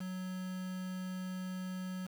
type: tone with quantisation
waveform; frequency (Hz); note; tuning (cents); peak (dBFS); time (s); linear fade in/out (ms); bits
triangle; 185; F#3; 0; -36; 0-2.07; 10; 8
effects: none